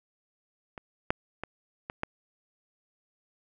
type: clicks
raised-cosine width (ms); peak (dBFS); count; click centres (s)
0.5; -25 / -9 / -19 / -20 / -14; 5; 0.778 / 1.105 / 1.436 / 1.899 / 2.034
effects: none